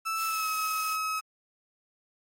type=tone with pitch glide; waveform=35% pulse; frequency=1318.5 to 1280.2 Hz; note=E6 to D#6; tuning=0 to +49 cents; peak=-27 dBFS; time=0.05-1.21 s; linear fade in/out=20 ms; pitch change=-51 cents; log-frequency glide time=0.27-0.48 s
type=noise; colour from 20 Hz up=blue; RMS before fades=-39 dBFS; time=0.15-0.98 s; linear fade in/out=50 ms
effects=AAC 48 kbps